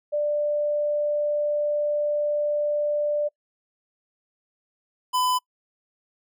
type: tone pair in turn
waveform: sine / square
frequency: 591 / 1004.9 Hz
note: D5 / B5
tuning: +11 / +30 cents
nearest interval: major sixth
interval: 919 cents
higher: second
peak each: -21 dBFS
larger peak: neither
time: 0.12-3.29 / 5.13-5.39 s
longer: first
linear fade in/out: 20 ms
effects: noise-tail reverb RT60 0.1 s tail -26 dB re dry